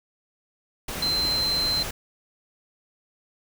sine tone in noise, 4100 Hz, C8, 36 cents flat, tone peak -22 dBFS, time 1.02-1.83 s, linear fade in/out 5 ms, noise pink, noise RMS -32 dBFS, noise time 0.88-1.91 s, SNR +7 dB, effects none

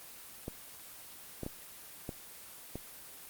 clicks, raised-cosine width 2 ms, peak -24 dBFS, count 5, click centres 0.481 / 1.433 / 1.464 / 2.092 / 2.756 s, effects white hiss -50 dBFS RMS until 3.29 s + Opus 24 kbps

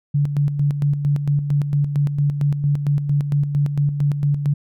sine tone with tremolo, 144 Hz, D3, 34 cents flat, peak -14 dBFS, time 0.14-4.54 s, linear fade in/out 10 ms, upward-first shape square, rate 4.4 Hz, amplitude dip 55%, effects none

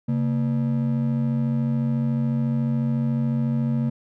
triangle ring-modulated tone, 182.6 Hz, F#3, 23 cents flat, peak -15 dBFS, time 0.08-3.9 s, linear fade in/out 10 ms, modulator 47 Hz, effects none

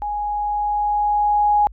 sine tone with level ramp, 830.6 Hz, G#5, in tune, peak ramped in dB -22 to -12 dBFS, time 0.02-1.67 s, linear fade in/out 0 ms, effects added 50 Hz sine -37 dBFS peak until 1.72 s

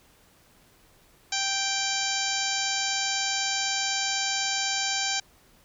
harmonic tone, 784 Hz, G5, in tune, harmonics 1 / 2 / 3 / 4 / 5 / 6 / 7 / 8 / 9, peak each -34 / -34 / -34 / -34 / -34 / -34 / -34 / -34 / -34 dBFS, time 1.32-5.2 s, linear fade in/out 5 ms, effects pink hiss -59 dBFS RMS until 5.64 s

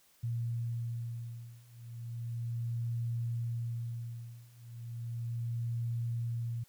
sine beating tone pair, 117.1 / 117.45 Hz, A#2 / A#2, +8 / +13 cents, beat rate 0.35 Hz, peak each -38 / -37 dBFS, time 0.23-6.64 s, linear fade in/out 10 ms, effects white hiss -66 dBFS RMS until 6.68 s

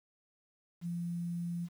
sine tone with quantisation, 172.2 Hz, F3, 24 cents flat, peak -34 dBFS, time 0.81-1.69 s, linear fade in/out 50 ms, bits 10, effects none

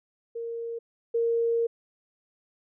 sine tone pair in turn, 463.8 / 463.8 Hz, A#4 / A#4, -9 / -9 cents, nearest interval unison, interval 0 cents, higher neither, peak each -31 / -22 dBFS, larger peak second, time 0.35-0.79 / 1.14-1.67 s, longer second, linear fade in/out 10 ms, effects none

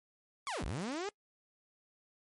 sawtooth linear two-way sweep, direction down then up, 1174.7 to 32 to 423.9 Hz, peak -32 dBFS, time 0.47-1.09 s, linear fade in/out 0 ms, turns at 0.64 s, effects noise-tail reverb RT60 0.1 s tail -26 dB re dry + MP3 48 kbps

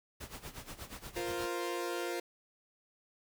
pink noise with tremolo, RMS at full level -44 dBFS, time 0.2-1.47 s, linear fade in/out 10 ms, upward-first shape sine, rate 8.4 Hz, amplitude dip 80%
sawtooth chord, F suspended fourth, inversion none, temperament equal, 349.2 / 466.2 / 523.3 Hz, F4 / Bb4 / C5, 0 / 0 / 0 cents, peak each -33 / -37 / -38 dBFS, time 1.16-2.2 s, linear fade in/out 5 ms
effects none

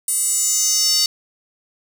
square tone with high-pass filter sweep, 415.4 Hz, G#4, in tune, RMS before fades -18 dBFS, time 0.08-1.06 s, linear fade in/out 2 ms, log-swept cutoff 9200 to 4800 Hz, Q 5, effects none

